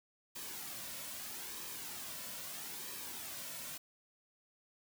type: noise with flanger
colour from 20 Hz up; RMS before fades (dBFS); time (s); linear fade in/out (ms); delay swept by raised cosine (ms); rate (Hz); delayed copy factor
white; -45; 0.35-3.78; 10; 1.4 to 2.5; 0.78; -0.5
effects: none